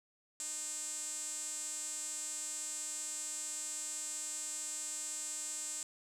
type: tone with band-pass filter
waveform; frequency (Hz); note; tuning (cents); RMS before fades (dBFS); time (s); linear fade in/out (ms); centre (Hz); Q
sawtooth; 305.2; D#4; -33; -41; 0.4-5.83; 0; 7700; 8.3
effects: none